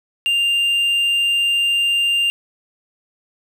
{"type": "tone", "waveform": "triangle", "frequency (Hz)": 2794, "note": "F7", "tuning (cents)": 0, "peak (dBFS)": -13, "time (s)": [0.26, 2.3], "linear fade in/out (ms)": 0, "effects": []}